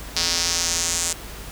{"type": "tone with band-pass filter sweep", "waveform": "square", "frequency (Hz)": 85.4, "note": "F2", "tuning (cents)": -38, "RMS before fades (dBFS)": -23, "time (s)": [0.16, 1.13], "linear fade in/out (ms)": 5, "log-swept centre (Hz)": [5000, 7500], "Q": 2.9, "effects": ["added 50 Hz sine -38 dBFS peak until 1.51 s", "pink hiss -38 dBFS RMS until 1.51 s"]}